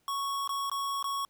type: tone with dropouts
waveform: square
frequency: 1108.7 Hz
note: C#6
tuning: in tune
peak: -31 dBFS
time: 0.08-1.25 s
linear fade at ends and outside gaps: 1 ms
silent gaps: 0.476-0.492 / 0.698-0.715 / 1.027-1.042 s
effects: pink hiss -72 dBFS RMS until 1.29 s